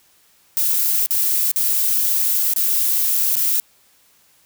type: noise with dropouts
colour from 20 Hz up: violet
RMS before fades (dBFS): -18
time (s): 0.57-3.6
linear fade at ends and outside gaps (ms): 0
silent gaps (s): 1.061-1.107 / 1.515-1.56 / 2.536-2.562 / 3.355-3.367
effects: white hiss -56 dBFS RMS until 4.45 s